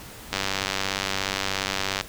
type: click train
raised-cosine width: 0.2 ms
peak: -7 dBFS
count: 164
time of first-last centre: 0.33-2.01 s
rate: 97 Hz
effects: pink hiss -42 dBFS RMS until 2.08 s